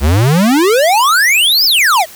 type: exponential two-way sweep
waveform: square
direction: up then down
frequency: 65 to 5390 to 597 Hz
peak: -8 dBFS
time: 0-2.06 s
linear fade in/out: 50 ms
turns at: 1.65 s
effects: white hiss -35 dBFS RMS until 2.15 s